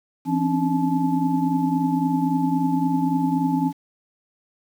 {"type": "tone cluster", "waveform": "sine", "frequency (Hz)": [168.7, 259.3, 269.3, 293, 864], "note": ["E3", "C4", "C#4", "D4", "A5"], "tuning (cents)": [40, -15, -50, -4, -32], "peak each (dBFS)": [-25, -29, -21, -29, -27], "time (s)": [0.25, 3.73], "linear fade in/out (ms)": 50, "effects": ["8-bit"]}